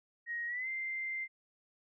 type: tone with pitch glide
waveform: sine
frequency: 1882 to 2088 Hz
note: A#6 to C7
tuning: +16 to -4 cents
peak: -35 dBFS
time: 0.26-1.28 s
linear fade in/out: 50 ms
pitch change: +180 cents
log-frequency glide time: 0.47-0.68 s
effects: none